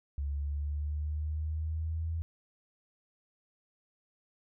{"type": "exponential sweep", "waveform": "sine", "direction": "up", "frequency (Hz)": [70.3, 82.41], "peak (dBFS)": -31, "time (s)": [0.18, 2.22], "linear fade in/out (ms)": 0, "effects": []}